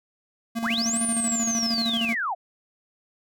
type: tone with tremolo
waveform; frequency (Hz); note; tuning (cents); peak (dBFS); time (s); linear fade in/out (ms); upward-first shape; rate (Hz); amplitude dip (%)
square; 229.4; A#3; -28; -25; 0.55-2.15; 20; square; 13; 50
type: linear two-way sweep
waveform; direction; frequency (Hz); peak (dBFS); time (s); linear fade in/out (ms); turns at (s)
sine; up then down; 633 to 9550 to 633; -24; 0.63-2.35; 20; 1.03
effects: none